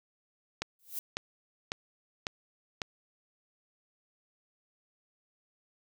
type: click train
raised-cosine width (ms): 0.2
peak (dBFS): -15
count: 5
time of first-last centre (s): 0.62-2.818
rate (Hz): 1.82
type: noise with exponential growth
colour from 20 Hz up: violet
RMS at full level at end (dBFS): -33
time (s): 0.79-0.99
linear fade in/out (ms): 2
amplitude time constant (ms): 42
effects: none